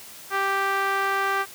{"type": "tone with band-pass filter", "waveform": "sawtooth", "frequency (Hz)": 392, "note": "G4", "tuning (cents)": 0, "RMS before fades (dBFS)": -24, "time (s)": [0.3, 1.46], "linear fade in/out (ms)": 50, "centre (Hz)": 1400, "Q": 1.9, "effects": ["white hiss -43 dBFS RMS until 1.54 s", "high-pass 60 Hz 12 dB/octave"]}